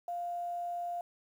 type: tone with quantisation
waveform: sine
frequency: 698.5 Hz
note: F5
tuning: in tune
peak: -34 dBFS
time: 0.08-1.01 s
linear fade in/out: 2 ms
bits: 10
effects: none